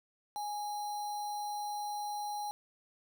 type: tone with sample-and-hold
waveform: sine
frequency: 830 Hz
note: G#5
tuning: 1 cent flat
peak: -35 dBFS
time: 0.36-2.51 s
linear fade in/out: 0 ms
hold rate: 4900 Hz
effects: none